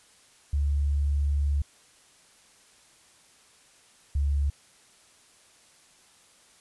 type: tone pair in turn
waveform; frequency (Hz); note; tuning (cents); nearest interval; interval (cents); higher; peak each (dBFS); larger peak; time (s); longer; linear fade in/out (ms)
sine; 71.6 / 71.02; D2 / C#2; -43 / +43; unison; 14; first; -22; neither; 0.53-1.62 / 4.15-4.5; first; 5
effects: white hiss -58 dBFS RMS until 6.6 s + resampled to 24000 Hz